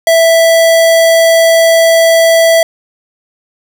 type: tone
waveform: square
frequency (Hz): 659.3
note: E5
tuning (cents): 0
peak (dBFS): -5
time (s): 0.07-2.63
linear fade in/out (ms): 2
effects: none